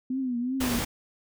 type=tone with vibrato; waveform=sine; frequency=251.8 Hz; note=B3; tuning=34 cents sharp; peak=-26 dBFS; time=0.1-0.79 s; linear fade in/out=5 ms; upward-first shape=triangle; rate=2.7 Hz; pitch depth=120 cents each way
type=noise; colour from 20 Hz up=pink; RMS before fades=-30 dBFS; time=0.6-0.85 s; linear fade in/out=10 ms
effects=none